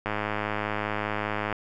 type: click train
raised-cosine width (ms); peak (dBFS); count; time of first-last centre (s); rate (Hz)
0.5; -13; 155; 0.06-1.527; 105
effects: none